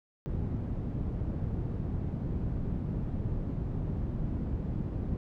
white low-pass noise, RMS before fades -33 dBFS, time 0.26-5.17 s, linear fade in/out 0 ms, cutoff 150 Hz, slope 12 dB/octave, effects none

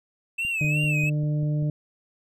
triangle tone with vibrato, 2637 Hz, E7, in tune, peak -23 dBFS, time 0.38-1.1 s, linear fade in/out 10 ms, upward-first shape sine, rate 2.8 Hz, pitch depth 92 cents each way
click train, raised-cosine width 5 ms, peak -29 dBFS, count 7, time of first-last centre 0.45-1.626 s, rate 5.1 Hz
harmonic tone, 150 Hz, D3, 37 cents sharp, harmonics 1 / 2 / 3 / 4, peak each -22 / -34 / -44 / -39 dBFS, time 0.61-1.7 s, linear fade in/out 2 ms
effects none

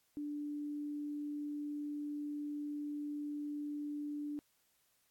sine tone, 293.7 Hz, D4, in tune, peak -38 dBFS, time 0.17-4.39 s, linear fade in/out 0 ms, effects white hiss -75 dBFS RMS until 5.1 s + AAC 64 kbps

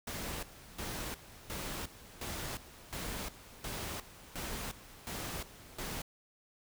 pink noise with tremolo, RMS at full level -40 dBFS, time 0.07-6.02 s, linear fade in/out 5 ms, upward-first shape square, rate 1.4 Hz, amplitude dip 80%, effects none

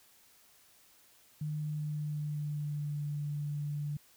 sine tone with pitch glide, 151.4 to 146.67 Hz, D#3 to D3, -47 to -2 cents, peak -33 dBFS, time 1.41-3.97 s, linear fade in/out 5 ms, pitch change -55 cents, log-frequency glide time 1.6-2.99 s, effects white hiss -63 dBFS RMS until 4.16 s

